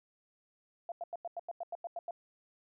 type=tone bursts; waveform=sine; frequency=686 Hz; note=F5; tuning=31 cents flat; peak=-36 dBFS; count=11; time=0.89-2.109 s; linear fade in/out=2 ms; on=29 ms; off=90 ms; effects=none